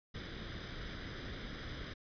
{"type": "noise with comb filter", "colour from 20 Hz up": "pink", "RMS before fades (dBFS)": -44, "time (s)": [0.14, 1.94], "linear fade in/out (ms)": 10, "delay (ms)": 0.57, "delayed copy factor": 0.65, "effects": ["resampled to 11025 Hz"]}